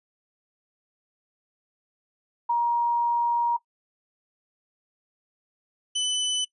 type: tone pair in turn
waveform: sine / sawtooth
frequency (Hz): 946 / 3003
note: A#5 / F#7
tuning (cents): +25 / +25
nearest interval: octave + minor sixth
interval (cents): 2000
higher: second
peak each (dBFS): -20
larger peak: neither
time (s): 2.49-3.57 / 5.95-6.45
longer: first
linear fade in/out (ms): 10
effects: noise-tail reverb RT60 0.1 s tail -20 dB re dry + resampled to 24000 Hz